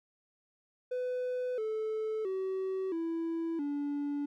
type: tone with pitch steps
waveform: triangle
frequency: 501 / 436.1 / 379.7 / 330.5 / 287.7 Hz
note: B4 / A4 / F#4 / E4 / D4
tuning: +25 / -15 / +45 / +5 / -36 cents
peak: -29 dBFS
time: 0.91-4.26 s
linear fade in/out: 10 ms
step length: 670 ms
effects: tanh soft clip ceiling -25 dBFS